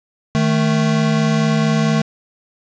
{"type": "tone pair together", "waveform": "square", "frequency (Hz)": [155.56, 220], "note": ["D#3", "A3"], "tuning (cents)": [0, 0], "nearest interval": "tritone", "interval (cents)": 600, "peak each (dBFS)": -17, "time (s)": [0.35, 2.02], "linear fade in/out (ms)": 0, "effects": ["resampled to 16000 Hz", "7-bit"]}